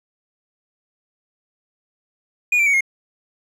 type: tone with pitch steps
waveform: triangle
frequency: 2449 / 2344 / 2243 / 2147 Hz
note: D#7 / D7 / C#7 / C7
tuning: -28 / -4 / +20 / +44 cents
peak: -12 dBFS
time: 2.52-2.808 s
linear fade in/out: 5 ms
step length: 72 ms
effects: none